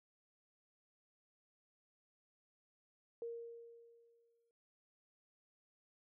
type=tone with exponential decay; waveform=sine; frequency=466.2 Hz; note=A#4; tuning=in tune; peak=-40 dBFS; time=3.22-4.51 s; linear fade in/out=1 ms; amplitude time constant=280 ms; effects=none